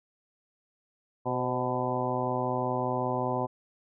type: harmonic tone with a mistuned harmonic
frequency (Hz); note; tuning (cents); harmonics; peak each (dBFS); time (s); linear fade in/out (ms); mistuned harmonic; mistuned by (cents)
125.3; B2; +25; 1 / 2 / 3 / 4 / 5 / 6 / 7 / 8; -35 / -35 / -35 / -35 / -35 / -35 / -35 / -35; 1.25-3.47; 20; 4; +49
effects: none